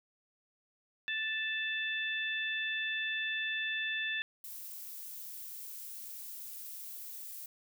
harmonic tone, 880 Hz, A5, in tune, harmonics 2 / 3 / 4, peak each -35 / -38 / -39 dBFS, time 1.08-4.22 s, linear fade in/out 0 ms
violet noise, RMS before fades -45 dBFS, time 4.44-7.46 s, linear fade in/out 2 ms
effects none

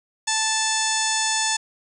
harmonic tone with a mistuned harmonic, 880 Hz, A5, in tune, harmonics 1 / 2 / 3 / 4 / 5 / 6 / 7 / 8 / 9 / 10, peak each -27 / -28 / -32 / -29 / -32 / -29 / -32 / -27 / -32 / -31 dBFS, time 0.27-1.57 s, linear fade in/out 10 ms, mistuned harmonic 8, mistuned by -64 cents, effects 9-bit

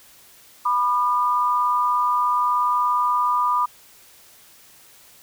sine tone pair together, 987 / 1207.8 Hz, B5 / D6, -1 / +48 cents, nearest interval minor third, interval 349 cents, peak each -20 dBFS, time 0.65-3.66 s, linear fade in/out 10 ms, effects white hiss -50 dBFS RMS until 5.22 s

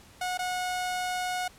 sawtooth tone with dropouts, 729 Hz, F#5, 26 cents flat, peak -25 dBFS, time 0.21-1.48 s, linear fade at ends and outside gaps 5 ms, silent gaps 0.375-0.39 s, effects pink hiss -54 dBFS RMS until 1.58 s + low-pass 12000 Hz 12 dB/octave

